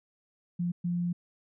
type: tone bursts at uneven times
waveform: sine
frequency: 174.61 Hz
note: F3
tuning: in tune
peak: -27 dBFS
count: 2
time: 0.59-0.72 / 0.84-1.13 s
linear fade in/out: 10 ms
effects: none